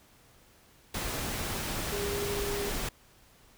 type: tone in noise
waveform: sine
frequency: 405.1 Hz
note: G#4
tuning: 43 cents flat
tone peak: -33 dBFS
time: 1.92-2.7 s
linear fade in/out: 5 ms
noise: pink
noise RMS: -34 dBFS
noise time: 0.94-2.89 s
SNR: -2 dB
effects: pink hiss -60 dBFS RMS until 3.57 s